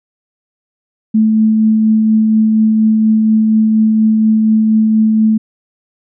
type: tone with tremolo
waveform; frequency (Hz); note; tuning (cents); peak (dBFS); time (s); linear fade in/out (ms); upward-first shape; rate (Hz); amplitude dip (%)
sine; 218.5; A3; -12; -6; 1.14-5.38; 10; triangle; 4.2; 25
effects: none